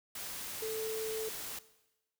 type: tone in noise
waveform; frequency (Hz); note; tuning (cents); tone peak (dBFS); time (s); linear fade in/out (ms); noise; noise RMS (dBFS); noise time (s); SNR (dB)
sine; 440; A4; 0; -35; 0.62-1.29; 5; white; -42; 0.15-1.59; +4
effects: noise-tail reverb RT60 1.0 s tail -17 dB re dry

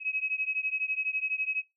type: beating tone pair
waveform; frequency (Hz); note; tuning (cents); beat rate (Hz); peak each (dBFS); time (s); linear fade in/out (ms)
sine; 2546 / 2558; D#7 / D#7; +39 / +47; 12; -31 / -32; 0-1.64; 50
effects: noise-tail reverb RT60 0.2 s tail -22 dB re dry

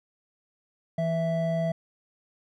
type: tone pair together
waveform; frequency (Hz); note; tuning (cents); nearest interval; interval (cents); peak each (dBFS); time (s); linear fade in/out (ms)
triangle; 164.82 / 659.3; E3 / E5; 0 / 0; 2 octaves; 2400; -25; 0.98-1.72; 5
effects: none

